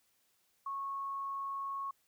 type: tone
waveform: sine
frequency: 1100 Hz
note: C#6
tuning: 14 cents flat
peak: -36 dBFS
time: 0.66-1.91 s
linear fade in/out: 5 ms
effects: white hiss -74 dBFS RMS until 2.07 s